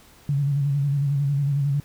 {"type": "tone with vibrato", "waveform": "sine", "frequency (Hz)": 141.2, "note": "C#3", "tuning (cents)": 32, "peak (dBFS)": -19, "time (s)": [0.29, 1.8], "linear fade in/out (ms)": 2, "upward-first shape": "square", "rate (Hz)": 11, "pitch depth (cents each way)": 43, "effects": ["pink hiss -52 dBFS RMS until 1.84 s"]}